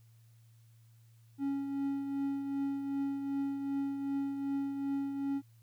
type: tone with tremolo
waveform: triangle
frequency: 277.2 Hz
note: C#4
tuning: in tune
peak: -28 dBFS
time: 1.38-5.42 s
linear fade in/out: 50 ms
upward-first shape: triangle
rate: 2.6 Hz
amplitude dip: 50%
effects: added 114 Hz sine -58 dBFS peak until 5.62 s + white hiss -73 dBFS RMS until 5.62 s